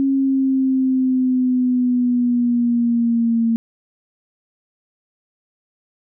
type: exponential sweep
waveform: sine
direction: down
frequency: 272.7 to 227.9 Hz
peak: -14 dBFS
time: 0-3.56 s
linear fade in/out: 0 ms
effects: none